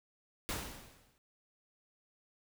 pink noise with exponential decay, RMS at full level -35 dBFS, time 0.49-1.18 s, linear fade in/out 0 ms, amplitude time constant 150 ms, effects none

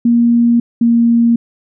sine tone pair in turn, 235.9 / 233.7 Hz, A#3 / A#3, +21 / +5 cents, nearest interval unison, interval 16 cents, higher first, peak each -7 dBFS, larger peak neither, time 0.05-0.6 / 0.81-1.36 s, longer neither, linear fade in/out 5 ms, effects none

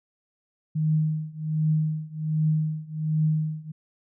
sine tone with tremolo, 155.56 Hz, D#3, in tune, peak -18 dBFS, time 0.75-3.72 s, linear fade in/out 10 ms, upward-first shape triangle, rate 1.3 Hz, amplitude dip 95%, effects none

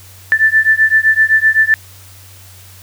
sine beating tone pair, 1760 / 1767.8 Hz, A6 / A6, 0 / +8 cents, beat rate 7.8 Hz, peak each -11 dBFS, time 0.32-1.74 s, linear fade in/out 0 ms, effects added 94 Hz sine -39 dBFS peak until 2.82 s + white hiss -41 dBFS RMS until 2.82 s

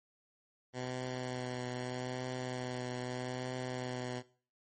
10% pulse tone with vibrato, 126 Hz, B2, 35 cents sharp, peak -29 dBFS, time 0.73-4.23 s, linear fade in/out 50 ms, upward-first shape triangle, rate 0.8 Hz, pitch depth 21 cents each way, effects noise-tail reverb RT60 0.4 s tail -18 dB re dry + MP3 32 kbps

